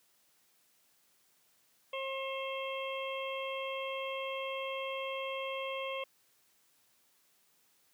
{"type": "harmonic tone", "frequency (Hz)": 536, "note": "C5", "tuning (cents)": 42, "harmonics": [1, 2, 4, 5, 6], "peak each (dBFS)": [-38, -42, -45, -44, -45], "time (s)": [1.93, 6.04], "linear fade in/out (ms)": 5, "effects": ["white hiss -70 dBFS RMS until 7.93 s", "high-pass 100 Hz 12 dB/octave"]}